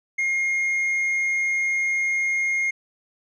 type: tone with tanh clipping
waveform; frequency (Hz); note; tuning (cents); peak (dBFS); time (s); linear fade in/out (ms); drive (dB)
sine; 2136; C7; +35; -21; 0.18-2.71; 10; 3
effects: none